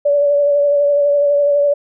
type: tone with vibrato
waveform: sine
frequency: 575 Hz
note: D5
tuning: 37 cents flat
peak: -10 dBFS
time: 0.05-1.74 s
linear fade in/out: 10 ms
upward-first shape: sine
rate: 12 Hz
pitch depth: 22 cents each way
effects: none